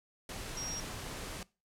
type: tone in noise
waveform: sine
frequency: 5620 Hz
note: F8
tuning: 10 cents sharp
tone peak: -38 dBFS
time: 0.57-0.8 s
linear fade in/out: 2 ms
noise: pink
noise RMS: -42 dBFS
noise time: 0.29-1.43 s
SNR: +1 dB
effects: noise-tail reverb RT60 0.3 s tail -22 dB re dry + low-pass 11000 Hz 12 dB/octave